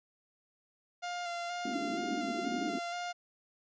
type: tone with vibrato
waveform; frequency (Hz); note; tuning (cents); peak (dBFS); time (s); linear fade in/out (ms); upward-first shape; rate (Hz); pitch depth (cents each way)
sawtooth; 698.5; F5; 0; -32; 1.02-3.13; 20; square; 2.1; 18
type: band-pass noise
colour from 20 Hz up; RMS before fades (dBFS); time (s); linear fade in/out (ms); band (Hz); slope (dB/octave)
pink; -37; 1.65-2.79; 5; 220 to 360; 48
effects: resampled to 16000 Hz